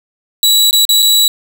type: tone with dropouts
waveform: sawtooth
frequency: 3914 Hz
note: B7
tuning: 16 cents flat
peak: -4 dBFS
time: 0.43-1.28 s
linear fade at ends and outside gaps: 1 ms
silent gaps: 0.71-0.729 / 0.852-0.891 / 1.022-1.026 s
effects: none